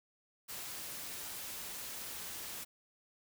white noise, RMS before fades -44 dBFS, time 0.48-2.65 s, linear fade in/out 20 ms, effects none

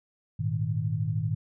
sine chord, Ab suspended second, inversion none, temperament equal, 103.83 / 116.54 / 155.56 Hz, Ab2 / Bb2 / Eb3, 0 / 0 / 0 cents, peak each -30 dBFS, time 0.39-1.35 s, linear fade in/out 10 ms, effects none

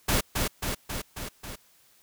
pink noise with echo, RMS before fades -24 dBFS, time 0.08-0.21 s, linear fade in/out 10 ms, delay 270 ms, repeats 5, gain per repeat -3 dB, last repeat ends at 1.56 s, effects white hiss -61 dBFS RMS until 2.02 s

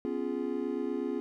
triangle chord, C# dominant seventh, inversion third, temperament just, 249.5 / 277.2 / 346.5 / 415.8 Hz, B3 / C#4 / E#4 / G#4, +18 / 0 / -14 / +2 cents, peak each -34 dBFS, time 0.05-1.2 s, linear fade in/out 0 ms, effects none

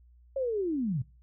sine linear sweep, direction down, 554.4 to 115.5 Hz, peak -27 dBFS, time 0.36-1.02 s, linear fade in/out 5 ms, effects noise-tail reverb RT60 0.3 s tail -20 dB re dry + added 60 Hz sine -55 dBFS peak until 1.22 s

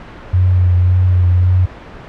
sine tone with vibrato, 90.5 Hz, F#2, 38 cents flat, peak -8 dBFS, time 0.33-1.66 s, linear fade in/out 10 ms, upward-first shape sine, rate 1.8 Hz, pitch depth 24 cents each way, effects pink hiss -33 dBFS RMS until 2.08 s + low-pass 2000 Hz 12 dB/octave

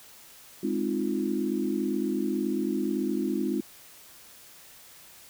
sine chord, F minor seventh, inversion first, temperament equal, 207.7 / 261.6 / 311.1 / 349.2 Hz, Ab3 / C4 / Eb4 / F4, 0 / 0 / 0 / 0 cents, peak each -31 dBFS, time 0.63-3.61 s, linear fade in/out 5 ms, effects white hiss -51 dBFS RMS until 5.29 s

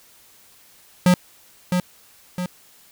square tone with echo, 180 Hz, F#3, 47 cents flat, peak -12 dBFS, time 1.06-1.14 s, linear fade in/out 2 ms, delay 660 ms, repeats 2, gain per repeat -6 dB, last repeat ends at 2.46 s, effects white hiss -52 dBFS RMS until 2.91 s

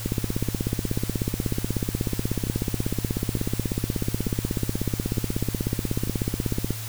two click trains, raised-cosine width 3 ms, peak -18 / -11 dBFS, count 5 / 110, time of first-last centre 2.47-6.074 / 0.06-6.706 s, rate 1.11 / 16.4 Hz, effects added 111 Hz sine -33 dBFS peak until 6.88 s + white hiss -37 dBFS RMS until 6.88 s

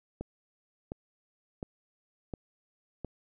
click train, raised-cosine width 2 ms, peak -23 dBFS, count 5, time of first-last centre 0.21-3.047 s, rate 1.41 Hz, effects none

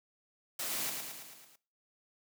white noise with echo, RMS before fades -37 dBFS, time 0.59-0.9 s, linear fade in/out 5 ms, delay 110 ms, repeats 6, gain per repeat -4 dB, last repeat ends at 1.56 s, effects noise-tail reverb RT60 0.4 s tail -21 dB re dry + high-pass 150 Hz 12 dB/octave

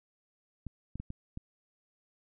clicks, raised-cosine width 5 ms, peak -27 dBFS, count 5, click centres 0.667 / 0.956 / 1 / 1.104 / 1.374 s, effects none

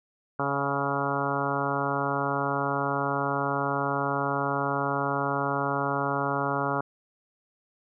harmonic tone, 140 Hz, C#3, 18 cents sharp, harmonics 1 / 2 / 3 / 4 / 5 / 6 / 7 / 8 / 9 / 10, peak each -34 / -34 / -34 / -34 / -34 / -34 / -34 / -34 / -34 / -34 dBFS, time 0.39-6.81 s, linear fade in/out 5 ms, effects none

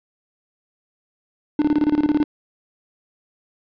triangle tone with tremolo, 298.6 Hz, D4, 29 cents sharp, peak -11 dBFS, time 1.59-2.24 s, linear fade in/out 2 ms, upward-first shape square, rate 18 Hz, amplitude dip 80%, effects resampled to 11025 Hz

